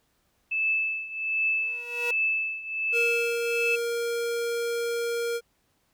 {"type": "tone with tremolo", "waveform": "sine", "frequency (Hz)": 2624, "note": "E7", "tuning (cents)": -9, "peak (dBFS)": -21, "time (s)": [0.51, 3.76], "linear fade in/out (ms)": 10, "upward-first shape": "triangle", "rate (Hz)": 1.3, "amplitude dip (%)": 85}
{"type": "tone with exponential growth", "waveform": "sawtooth", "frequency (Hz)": 479.2, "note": "A#4", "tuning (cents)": 48, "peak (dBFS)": -25, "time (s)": [1.46, 2.11], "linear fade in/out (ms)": 5, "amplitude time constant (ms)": 140}
{"type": "tone", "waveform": "square", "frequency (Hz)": 469.2, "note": "A#4", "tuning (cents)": 11, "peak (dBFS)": -27, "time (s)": [2.92, 5.41], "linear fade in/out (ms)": 50}
{"effects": ["pink hiss -70 dBFS RMS until 5.93 s"]}